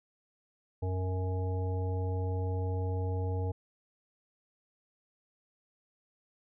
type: harmonic tone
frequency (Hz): 92.6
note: F#2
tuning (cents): +2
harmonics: 1 / 3 / 5 / 7 / 9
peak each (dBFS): -30 / -44 / -39 / -48 / -45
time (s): 0.82-3.52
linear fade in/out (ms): 10
effects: none